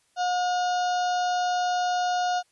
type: harmonic tone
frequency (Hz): 720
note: F#5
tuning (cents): -47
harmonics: 1 / 2 / 4 / 5 / 6 / 7 / 8 / 9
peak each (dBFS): -23 / -33 / -40 / -41 / -40 / -44 / -43 / -45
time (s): 0.16-2.43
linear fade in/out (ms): 50
effects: white hiss -67 dBFS RMS until 2.51 s + resampled to 24000 Hz